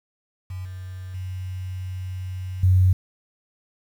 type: tone with level steps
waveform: sine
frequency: 92.5 Hz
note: F#2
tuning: in tune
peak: -29 / -32 / -28 / -13 dBFS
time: 0.5-2.93 s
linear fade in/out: 5 ms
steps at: 0.65 / 1.14 / 2.63 s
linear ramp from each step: 5 ms
effects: 8-bit